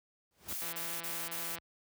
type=noise with exponential growth; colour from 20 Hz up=pink; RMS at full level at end=-41 dBFS; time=0.31-0.53 s; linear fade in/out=1 ms; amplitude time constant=47 ms
type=noise bursts; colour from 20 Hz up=blue; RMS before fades=-39 dBFS; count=4; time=0.48-1.561 s; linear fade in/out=10 ms; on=250 ms; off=27 ms
type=click train; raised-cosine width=0.3 ms; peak=-28 dBFS; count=163; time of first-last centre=0.62-1.584 s; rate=168 Hz
effects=high-pass 60 Hz 12 dB/octave